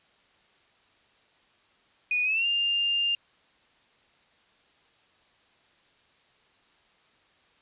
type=tone with pitch glide; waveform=sine; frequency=2468 to 2802 Hz; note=D#7 to F7; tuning=-15 to +5 cents; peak=-23 dBFS; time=2.11-3.15 s; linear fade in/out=2 ms; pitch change=+220 cents; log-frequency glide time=2.23-2.46 s; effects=white hiss -63 dBFS RMS until 7.61 s + resampled to 8000 Hz